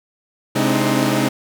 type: tone cluster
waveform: sawtooth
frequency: 132.7 / 209.9 / 262 / 299.7 / 318.5 Hz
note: C3 / G#3 / C4 / D4 / D#4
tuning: +25 / +19 / +2 / +35 / +41 cents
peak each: -18 dBFS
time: 0.55-1.29 s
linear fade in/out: 10 ms
effects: none